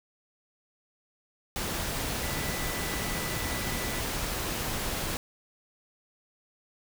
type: tone in noise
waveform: sine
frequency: 1983 Hz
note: B6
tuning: 7 cents sharp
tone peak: -40 dBFS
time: 2.23-4 s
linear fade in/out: 0 ms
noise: pink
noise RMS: -32 dBFS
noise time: 1.56-5.17 s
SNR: -11 dB
effects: none

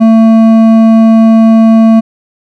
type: tone with hard clipping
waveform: sine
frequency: 224 Hz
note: A3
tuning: 31 cents sharp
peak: -3 dBFS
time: 0-2.01 s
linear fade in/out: 20 ms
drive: 8 dB
effects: none

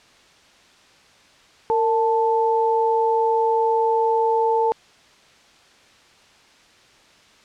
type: tone pair together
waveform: sine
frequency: 457.6 / 880 Hz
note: A#4 / A5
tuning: -32 / 0 cents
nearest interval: major seventh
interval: 1132 cents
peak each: -19 dBFS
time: 1.7-4.72 s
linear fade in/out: 0 ms
effects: white hiss -52 dBFS RMS until 7.44 s + low-pass 5000 Hz 12 dB/octave

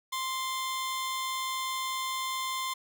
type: tone pair together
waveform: sawtooth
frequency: 1046.5 / 3531 Hz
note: C6 / A7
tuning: 0 / +5 cents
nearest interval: octave + major sixth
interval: 2105 cents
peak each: -28 / -35 dBFS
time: 0.12-2.74 s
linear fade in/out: 10 ms
effects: none

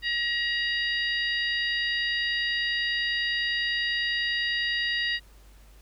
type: harmonic tone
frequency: 950 Hz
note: A#5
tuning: 33 cents sharp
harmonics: 2 / 3 / 4 / 5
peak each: -27 / -31 / -33 / -35 dBFS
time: 0.02-5.2 s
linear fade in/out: 50 ms
effects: added 50 Hz sine -50 dBFS peak until 5.81 s + pink hiss -59 dBFS RMS until 5.81 s

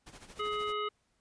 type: noise with tremolo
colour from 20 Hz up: pink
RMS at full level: -49 dBFS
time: 0.06-0.73 s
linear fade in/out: 10 ms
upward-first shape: sine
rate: 13 Hz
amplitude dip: 70%
type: harmonic tone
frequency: 420 Hz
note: G#4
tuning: 19 cents sharp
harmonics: 1 / 3 / 5 / 7 / 9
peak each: -36 / -34 / -44 / -42 / -48 dBFS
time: 0.39-0.89 s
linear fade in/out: 10 ms
effects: pink hiss -75 dBFS RMS until 1.2 s + resampled to 22050 Hz

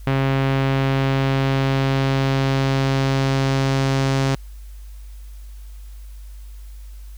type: tone with low-pass filter sweep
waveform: sawtooth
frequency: 135.1 Hz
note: C#3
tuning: 44 cents flat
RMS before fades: -19 dBFS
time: 0.07-4.35 s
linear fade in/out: 0 ms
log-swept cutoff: 2700 to 6200 Hz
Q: 1.1
effects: added 50 Hz sine -34 dBFS peak until 7.17 s + white hiss -54 dBFS RMS until 7.17 s

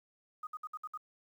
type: tone bursts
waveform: sine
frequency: 1244.5 Hz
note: D#6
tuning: in tune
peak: -38 dBFS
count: 6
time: 0.43-0.975 s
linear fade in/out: 5 ms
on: 40 ms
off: 61 ms
effects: 11-bit

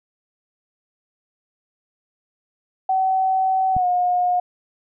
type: tone with pitch glide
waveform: sine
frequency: 759 to 718.1 Hz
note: F#5 to F5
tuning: +44 to +48 cents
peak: -16 dBFS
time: 2.89-4.4 s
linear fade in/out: 5 ms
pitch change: -96 cents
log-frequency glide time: 3.72-3.86 s
type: click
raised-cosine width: 5 ms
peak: -15 dBFS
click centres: 3.766 s
effects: none

